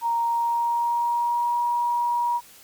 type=tone with pitch glide; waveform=sine; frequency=932.3 to 955.7 Hz; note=A#5 to A#5; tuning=0 to +43 cents; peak=-20 dBFS; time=0.01-2.41 s; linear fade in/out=50 ms; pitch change=+43 cents; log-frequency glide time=0.18-1.57 s; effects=white hiss -49 dBFS RMS until 2.63 s + MP3 96 kbps